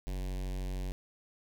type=tone with notch filter; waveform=square; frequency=46.54 Hz; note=F#1; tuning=11 cents sharp; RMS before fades=-36 dBFS; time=0.07-0.92 s; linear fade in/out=0 ms; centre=1300 Hz; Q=1.3; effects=none